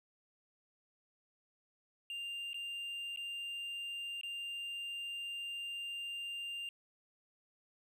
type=tone with dropouts; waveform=triangle; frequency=2794 Hz; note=F7; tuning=in tune; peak=-38 dBFS; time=2.1-6.69 s; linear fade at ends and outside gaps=1 ms; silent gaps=2.532-2.543 / 3.161-3.173 / 4.212-4.233 s; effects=none